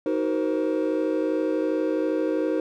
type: chord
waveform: triangle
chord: C half-diminished seventh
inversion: first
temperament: just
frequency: 314 / 376.7 / 470.9 / 523.3 Hz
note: Eb4 / Gb4 / Bb4 / C5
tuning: +16 / +31 / +18 / 0 cents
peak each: -23 / -27 / -26 / -26 dBFS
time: 0.06-2.6 s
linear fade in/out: 2 ms
effects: tanh soft clip ceiling -11 dBFS